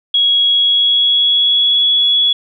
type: tone with pitch glide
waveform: sine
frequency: 3322 to 3376 Hz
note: G#7 to G#7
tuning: 0 to +28 cents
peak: -9 dBFS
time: 0.14-2.33 s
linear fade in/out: 5 ms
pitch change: +28 cents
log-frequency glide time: 0.43-1.92 s
effects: none